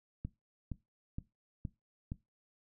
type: click train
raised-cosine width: 5 ms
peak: -26 dBFS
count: 5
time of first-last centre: 0.25-2.119 s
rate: 2.14 Hz
effects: noise-tail reverb RT60 0.2 s tail -18 dB re dry